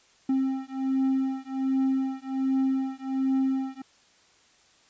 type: beating tone pair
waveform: triangle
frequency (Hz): 265.2 / 266.5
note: C4 / C4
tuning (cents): +23 / +32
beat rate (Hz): 1.3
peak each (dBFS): -25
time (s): 0.29-3.82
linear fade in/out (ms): 5
effects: white hiss -60 dBFS RMS until 4.89 s + resampled to 16000 Hz